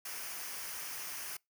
white noise with comb filter, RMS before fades -42 dBFS, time 0.05-1.37 s, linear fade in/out 5 ms, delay 0.26 ms, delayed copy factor -0.55, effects noise-tail reverb RT60 0.2 s tail -26 dB re dry

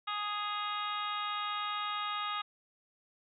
harmonic tone with a mistuned harmonic, 415.3 Hz, G#4, in tune, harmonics 2 / 3 / 4 / 5 / 6 / 7 / 8 / 9, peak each -43 / -35 / -47 / -46 / -48 / -46 / -46 / -43 dBFS, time 0.07-2.42 s, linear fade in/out 10 ms, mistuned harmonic 7, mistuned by -32 cents, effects none

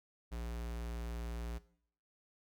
square tone, 58.27 Hz, A#1, in tune, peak -40 dBFS, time 0.31-1.59 s, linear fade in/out 20 ms, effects noise-tail reverb RT60 0.6 s tail -18 dB re dry

